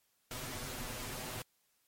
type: noise with comb filter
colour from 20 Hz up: pink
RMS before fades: -42 dBFS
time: 0.31-1.42 s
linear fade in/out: 2 ms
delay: 8 ms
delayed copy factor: +0.95
effects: white hiss -75 dBFS RMS until 1.87 s + MP3 64 kbps